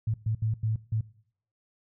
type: tone bursts at uneven times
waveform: sine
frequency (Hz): 110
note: A2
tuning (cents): 0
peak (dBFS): -24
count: 5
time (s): 0.07-0.14 / 0.26-0.35 / 0.42-0.54 / 0.63-0.76 / 0.92-1.01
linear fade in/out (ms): 5
effects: noise-tail reverb RT60 0.6 s tail -20 dB re dry